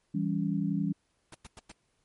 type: chord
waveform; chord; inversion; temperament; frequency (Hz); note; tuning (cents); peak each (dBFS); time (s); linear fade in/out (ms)
sine; C# diminished; first; equal with one note detuned; 164.81 / 196 / 280.6; E3 / G3 / C#4; 0 / 0 / +21; -31 / -30 / -33; 0.14-0.93; 10
type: noise bursts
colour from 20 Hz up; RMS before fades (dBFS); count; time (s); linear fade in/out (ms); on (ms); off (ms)
pink; -46; 4; 1.32-1.718; 5; 26; 98
effects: pink hiss -74 dBFS RMS until 2.04 s + MP3 48 kbps